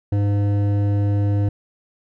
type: tone with hard clipping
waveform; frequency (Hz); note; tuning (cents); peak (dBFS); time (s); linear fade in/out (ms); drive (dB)
triangle; 101.6; G#2; -38; -18; 0.12-1.49; 5; 15
effects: none